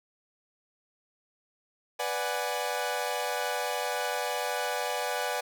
sawtooth chord, G# half-diminished seventh, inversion first, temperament equal, 493.9 / 587.3 / 740 / 830.6 Hz, B4 / D5 / F#5 / G#5, 0 / 0 / 0 / 0 cents, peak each -31 dBFS, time 1.99-5.41 s, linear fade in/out 10 ms, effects none

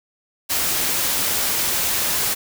white noise, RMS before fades -21 dBFS, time 0.49-2.35 s, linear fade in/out 20 ms, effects none

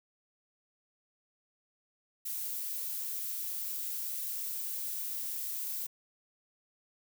violet noise, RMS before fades -37 dBFS, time 2.25-5.87 s, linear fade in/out 10 ms, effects none

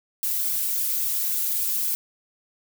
violet noise with flanger, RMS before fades -25 dBFS, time 0.23-1.95 s, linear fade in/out 0 ms, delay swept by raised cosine 0.98 to 4.98 ms, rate 3.6 Hz, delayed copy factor -1, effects none

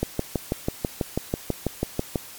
click train, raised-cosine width 2 ms, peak -9 dBFS, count 14, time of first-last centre 0.03-2.158 s, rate 6.11 Hz, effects white hiss -42 dBFS RMS until 2.38 s + MP3 96 kbps

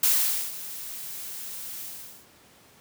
blue noise with ADSR envelope, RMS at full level -20 dBFS, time 0.03-2.27 s, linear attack 4 ms, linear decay 480 ms, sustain -17 dB, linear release 440 ms, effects pink hiss -55 dBFS RMS until 2.8 s + high-pass 100 Hz 12 dB/octave

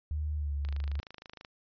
sine tone with pitch glide, 75.4 to 71.29 Hz, D2 to C#2, +46 to +49 cents, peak -30 dBFS, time 0.11-1 s, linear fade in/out 0 ms, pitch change -97 cents, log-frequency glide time 0.36-0.53 s
click train, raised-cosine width 0.2 ms, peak -28 dBFS, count 22, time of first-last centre 0.65-1.448 s, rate 26.3 Hz
effects resampled to 11025 Hz

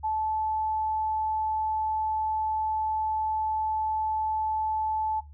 sine tone, 870 Hz, A5, 20 cents flat, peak -25 dBFS, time 0.03-5.21 s, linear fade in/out 20 ms, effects noise-tail reverb RT60 0.2 s tail -17 dB re dry + added 73 Hz sine -44 dBFS peak until 5.33 s

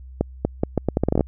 accelerating click train, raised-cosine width 2 ms, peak -5 dBFS, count 13, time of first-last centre 0.21-1.208 s, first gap 240 ms, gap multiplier 0.77, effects added 64 Hz sine -37 dBFS peak until 1.27 s

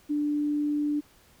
sine tone, 294.8 Hz, D4, 7 cents sharp, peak -24 dBFS, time 0.09-1.01 s, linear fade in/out 20 ms, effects pink hiss -59 dBFS RMS until 1.4 s

